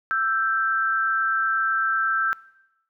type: tone pair together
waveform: sine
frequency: 1330.1 / 1568 Hz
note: E6 / G6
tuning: +15 / 0 cents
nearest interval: minor third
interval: 285 cents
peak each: -23 dBFS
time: 0.11-2.33 s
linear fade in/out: 0 ms
effects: noise-tail reverb RT60 0.9 s tail -20 dB re dry